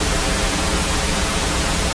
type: noise with comb filter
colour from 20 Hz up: pink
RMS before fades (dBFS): -19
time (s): 0-1.93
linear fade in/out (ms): 5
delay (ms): 8.3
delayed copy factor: -0.7
effects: resampled to 22050 Hz